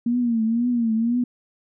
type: tone with vibrato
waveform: sine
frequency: 233.1 Hz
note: A#3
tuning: in tune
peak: -18 dBFS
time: 0.06-1.24 s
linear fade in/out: 5 ms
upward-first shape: triangle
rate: 2 Hz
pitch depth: 110 cents each way
effects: none